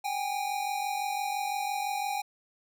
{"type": "tone pair together", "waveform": "square", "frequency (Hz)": [772, 817.9], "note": ["G5", "G#5"], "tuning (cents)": [-27, -27], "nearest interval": "minor second", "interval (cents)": 100, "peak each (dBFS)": [-35, -32], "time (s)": [0.04, 2.22], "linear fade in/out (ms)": 10, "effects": []}